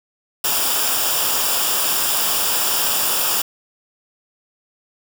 white noise with comb filter, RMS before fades -19 dBFS, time 0.44-3.42 s, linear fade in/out 5 ms, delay 0.48 ms, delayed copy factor -0.65, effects none

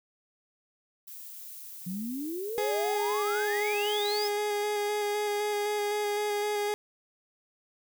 violet noise, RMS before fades -44 dBFS, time 1.07-4.3 s, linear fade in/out 10 ms
sine exponential sweep, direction up, 174.61 to 5270 Hz, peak -32 dBFS, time 1.86-4.28 s, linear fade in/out 10 ms
30% pulse tone with vibrato, 415.3 Hz, G#4, in tune, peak -25 dBFS, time 2.58-6.74 s, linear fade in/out 0 ms, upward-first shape square, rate 3.9 Hz, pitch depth 13 cents each way
effects none

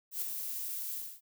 violet noise with ADSR envelope, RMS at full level -33 dBFS, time 0.11-1.21 s, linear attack 110 ms, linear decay 5 ms, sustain -5 dB, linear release 270 ms, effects none

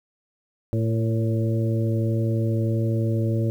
harmonic tone with a mistuned harmonic, 112.3 Hz, A2, 36 cents sharp, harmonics 1 / 2 / 3 / 4 / 5, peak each -21 / -29 / -29 / -34 / -33 dBFS, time 0.73-3.5 s, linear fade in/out 0 ms, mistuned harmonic 4, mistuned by +35 cents, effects 9-bit

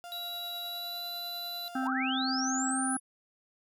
35% pulse tone with tremolo, 698.5 Hz, F5, in tune, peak -40 dBFS, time 0.04-1.87 s, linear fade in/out 0 ms, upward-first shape triangle, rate 10 Hz, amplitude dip 25%
square tone with pitch glide, 3903 to 3980 Hz, B7 to B7, -21 to +13 cents, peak -37 dBFS, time 0.12-1.68 s, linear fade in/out 0 ms, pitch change +34 cents, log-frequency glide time 0.64-1.05 s
harmonic tone, 261.6 Hz, C4, in tune, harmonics 1 / 3 / 5 / 6, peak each -31 / -36 / -38 / -39 dBFS, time 1.75-2.97 s, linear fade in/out 5 ms
sine linear sweep, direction up, 539 to 10548 Hz, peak -32 dBFS, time 1.82-3 s, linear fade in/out 50 ms
effects none

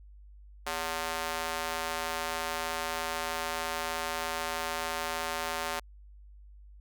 square tone with high-pass filter, 81.6 Hz, E2, 17 cents flat, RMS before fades -34 dBFS, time 0.66-5.8 s, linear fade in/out 10 ms, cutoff 760 Hz, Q 0.95, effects added 50 Hz sine -49 dBFS peak until 6.8 s

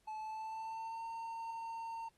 triangle tone with pitch glide, 866 to 911.7 Hz, A5 to A#5, -28 to -39 cents, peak -39 dBFS, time 0.07-2.09 s, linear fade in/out 10 ms, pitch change +89 cents, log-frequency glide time 0.17-1.04 s, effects pink hiss -75 dBFS RMS until 2.17 s + AAC 32 kbps

